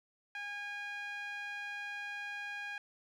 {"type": "tone with band-pass filter", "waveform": "sawtooth", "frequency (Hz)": 817, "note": "G#5", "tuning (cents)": -29, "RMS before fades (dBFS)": -42, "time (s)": [0.35, 2.78], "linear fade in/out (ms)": 2, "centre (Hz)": 2000, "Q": 7.7, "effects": []}